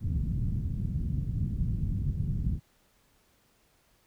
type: low-pass noise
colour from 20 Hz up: white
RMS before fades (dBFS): -30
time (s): 0-2.6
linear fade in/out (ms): 50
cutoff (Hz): 160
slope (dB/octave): 24
effects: pink hiss -67 dBFS RMS until 4.06 s